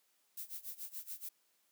violet noise with tremolo, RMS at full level -43 dBFS, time 0.37-1.29 s, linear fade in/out 5 ms, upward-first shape sine, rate 7 Hz, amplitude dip 90%, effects white hiss -75 dBFS RMS until 1.71 s + high-pass 200 Hz 12 dB/octave

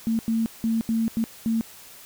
sine tone bursts at uneven times, 225.8 Hz, A3, 45 cents sharp, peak -20 dBFS, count 6, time 0.07-0.19 / 0.28-0.46 / 0.64-0.81 / 0.89-1.08 / 1.17-1.24 / 1.46-1.61 s, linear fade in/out 0 ms, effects white hiss -46 dBFS RMS until 2.05 s

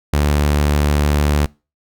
sawtooth tone, 73.42 Hz, D2, in tune, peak -9 dBFS, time 0.13-1.46 s, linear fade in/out 5 ms, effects noise-tail reverb RT60 0.3 s tail -24 dB re dry

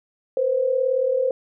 sine tone pair together, 485 / 523.3 Hz, B4 / C5, -31 / 0 cents, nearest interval minor second, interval 131 cents, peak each -24 / -19 dBFS, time 0.37-1.31 s, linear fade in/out 2 ms, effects none

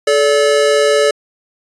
square tone pair together, 432.1 / 576.8 Hz, A4 / D5, -31 / -31 cents, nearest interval perfect fourth, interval 500 cents, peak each -13 dBFS, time 0.07-1.11 s, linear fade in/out 5 ms, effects resampled to 22050 Hz

